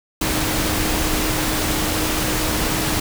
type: tone in noise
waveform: sine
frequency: 311.1 Hz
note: D#4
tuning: in tune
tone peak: -26 dBFS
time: 0.21-3 s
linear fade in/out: 5 ms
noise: pink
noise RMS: -21 dBFS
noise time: 0.21-3 s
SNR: -8 dB
effects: none